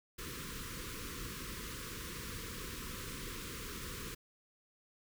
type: band-stop noise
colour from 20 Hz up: pink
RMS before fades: -44 dBFS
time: 0.18-4.15 s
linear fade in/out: 10 ms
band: 520 to 1000 Hz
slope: 96 dB/octave
effects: none